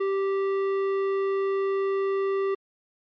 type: tone with tanh clipping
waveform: triangle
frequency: 390.7 Hz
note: G4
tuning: 6 cents flat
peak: -25 dBFS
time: 0-2.55 s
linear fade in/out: 10 ms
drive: 16 dB
effects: Opus 48 kbps